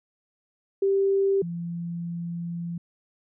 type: tone pair in turn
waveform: sine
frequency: 392 / 170.73 Hz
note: G4 / F3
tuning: 0 / -39 cents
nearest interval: octave + major second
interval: 1439 cents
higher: first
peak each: -19 / -29 dBFS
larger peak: first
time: 0.82-1.42 / 1.42-2.78 s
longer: second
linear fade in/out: 5 ms
effects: none